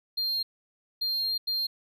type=tone bursts at uneven times; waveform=triangle; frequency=4201 Hz; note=C8; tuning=6 cents sharp; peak=-25 dBFS; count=3; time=0.17-0.43 / 1.01-1.38 / 1.47-1.67 s; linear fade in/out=10 ms; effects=none